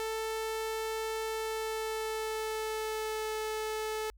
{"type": "tone with pitch glide", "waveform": "sawtooth", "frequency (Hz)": [441.8, 434.2], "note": ["A4", "A4"], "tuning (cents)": [7, -23], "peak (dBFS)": -29, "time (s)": [0, 4.1], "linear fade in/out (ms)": 0, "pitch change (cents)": -30, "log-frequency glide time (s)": [1.26, 3.33], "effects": ["added 50 Hz sine -55 dBFS peak until 4.17 s"]}